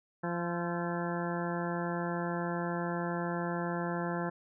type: harmonic tone with a mistuned harmonic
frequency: 172.8 Hz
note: F3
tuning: 18 cents flat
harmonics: 1 / 2 / 3 / 4 / 5 / 6 / 8 / 9 / 10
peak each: -35 / -38 / -40 / -41 / -42 / -43 / -44 / -45 / -45 dBFS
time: 0.23-4.3 s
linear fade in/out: 10 ms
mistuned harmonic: 8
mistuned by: -38 cents
effects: none